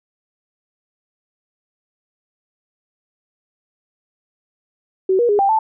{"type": "tone with pitch steps", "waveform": "sine", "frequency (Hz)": [377.9, 477.3, 411.4, 790, 879], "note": ["F#4", "A#4", "G#4", "G5", "A5"], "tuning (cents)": [37, 41, -16, 13, -2], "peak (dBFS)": -12, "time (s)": [5.09, 5.59], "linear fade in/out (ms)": 5, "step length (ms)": 100, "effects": []}